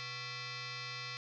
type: tone with frequency modulation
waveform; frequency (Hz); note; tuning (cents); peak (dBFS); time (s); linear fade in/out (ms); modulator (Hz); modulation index
sine; 1108.7; C#6; 0; -40; 0-1.17; 0; 618; 6.6
effects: none